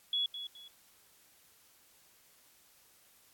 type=tone with echo; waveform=sine; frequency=3374 Hz; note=G#7; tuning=27 cents sharp; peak=-29 dBFS; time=0.13-0.26 s; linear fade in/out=2 ms; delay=210 ms; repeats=2; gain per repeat=-10 dB; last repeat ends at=0.68 s; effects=white hiss -64 dBFS RMS until 3.33 s + AAC 64 kbps